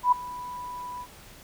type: tone with ADSR envelope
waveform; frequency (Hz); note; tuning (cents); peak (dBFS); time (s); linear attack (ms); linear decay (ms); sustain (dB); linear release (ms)
sine; 987.8; B5; 0; -14; 0.03-1.07; 90; 8; -20; 60
effects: pink hiss -49 dBFS RMS until 1.43 s